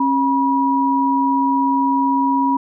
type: tone pair together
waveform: sine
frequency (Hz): 271.6 / 968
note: C#4 / B5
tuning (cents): -35 / -35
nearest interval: octave + minor seventh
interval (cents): 2200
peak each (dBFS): -17 / -16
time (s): 0-2.57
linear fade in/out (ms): 5
effects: none